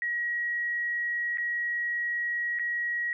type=tone with dropouts; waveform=sine; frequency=1905 Hz; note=A#6; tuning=37 cents sharp; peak=-27 dBFS; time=0.02-3.13 s; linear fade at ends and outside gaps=1 ms; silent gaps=1.373-1.382 / 2.588-2.595 s; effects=none